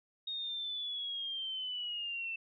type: linear sweep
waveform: sine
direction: down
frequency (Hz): 3729 to 2663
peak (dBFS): -36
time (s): 0.27-2.36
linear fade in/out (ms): 5
effects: none